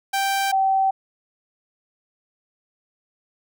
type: tone pair in turn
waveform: sawtooth / sine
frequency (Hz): 784 / 771.4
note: G5 / G5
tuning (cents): 0 / -28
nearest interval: unison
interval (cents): 28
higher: first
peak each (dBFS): -16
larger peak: neither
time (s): 0.13-0.52 / 0.52-0.91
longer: neither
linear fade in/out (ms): 10
effects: none